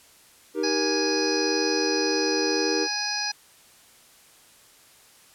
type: chord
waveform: triangle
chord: Eb major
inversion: none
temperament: equal with one note detuned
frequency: 311.1 / 392 / 473.8 Hz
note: Eb4 / G4 / Bb4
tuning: 0 / 0 / +28 cents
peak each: -26 dBFS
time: 0.54-2.88 s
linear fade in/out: 50 ms
type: harmonic tone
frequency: 830.6 Hz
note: G#5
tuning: in tune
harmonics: 1 / 2 / 3 / 5 / 6 / 7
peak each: -34 / -33 / -35 / -34 / -29 / -34 dBFS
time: 0.63-3.32 s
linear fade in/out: 10 ms
effects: white hiss -54 dBFS RMS until 5.34 s + low-pass 12000 Hz 12 dB/octave